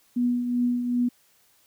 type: tone with tremolo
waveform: sine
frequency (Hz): 244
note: B3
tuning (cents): -21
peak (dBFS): -19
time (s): 0.16-1.09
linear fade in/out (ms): 10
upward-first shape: triangle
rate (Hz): 2.6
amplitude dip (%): 55
effects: white hiss -62 dBFS RMS until 1.66 s